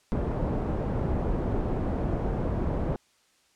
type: low-pass noise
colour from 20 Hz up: pink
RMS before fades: -28 dBFS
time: 0.12-2.96 s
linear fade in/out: 0 ms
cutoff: 620 Hz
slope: 12 dB/octave
effects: white hiss -65 dBFS RMS until 3.55 s + low-pass 8000 Hz 12 dB/octave